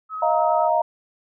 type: tone with vibrato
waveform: sine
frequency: 1276 Hz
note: D#6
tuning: 43 cents sharp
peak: -27 dBFS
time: 0.09-0.7 s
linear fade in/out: 50 ms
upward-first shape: sine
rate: 10 Hz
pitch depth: 17 cents each way
type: chord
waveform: sine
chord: Eb suspended second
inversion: none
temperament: equal with one note detuned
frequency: 628.8 / 698.5 / 932.3 Hz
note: Eb5 / F5 / Bb5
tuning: +18 / 0 / 0 cents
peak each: -21 dBFS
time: 0.22-0.82 s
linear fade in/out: 5 ms
effects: none